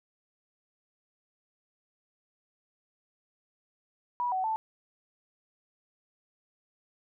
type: tone with pitch steps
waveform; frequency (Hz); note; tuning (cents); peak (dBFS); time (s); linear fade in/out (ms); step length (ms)
sine; 973 / 751 / 881; B5 / F#5 / A5; -26 / +26 / +2; -27; 4.2-4.56; 0; 120
effects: none